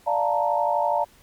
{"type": "chord", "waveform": "sine", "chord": "Bb major seventh", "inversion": "first", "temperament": "equal", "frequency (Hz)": [587.3, 698.5, 880, 932.3], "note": ["D5", "F5", "A5", "Bb5"], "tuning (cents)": [0, 0, 0, 0], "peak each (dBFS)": -25, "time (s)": [0.06, 1.05], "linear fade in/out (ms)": 20, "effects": ["pink hiss -55 dBFS RMS until 1.22 s", "MP3 96 kbps"]}